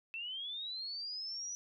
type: linear sweep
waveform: sine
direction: up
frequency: 2635 to 5920 Hz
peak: -39 dBFS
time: 0.14-1.55 s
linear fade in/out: 0 ms
effects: none